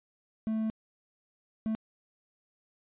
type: tone bursts at uneven times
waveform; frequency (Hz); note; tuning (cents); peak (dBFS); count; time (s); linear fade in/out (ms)
triangle; 220; A3; 0; -26; 2; 0.47-0.7 / 1.66-1.75; 0
effects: resampled to 8000 Hz